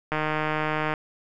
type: click train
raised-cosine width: 0.5 ms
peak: -11 dBFS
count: 127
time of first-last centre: 0.12-0.938 s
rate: 154 Hz
effects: none